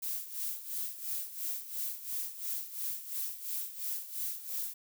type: noise with tremolo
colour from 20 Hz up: violet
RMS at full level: -35 dBFS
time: 0.02-4.74 s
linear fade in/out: 10 ms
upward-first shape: sine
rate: 2.9 Hz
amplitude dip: 75%
effects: none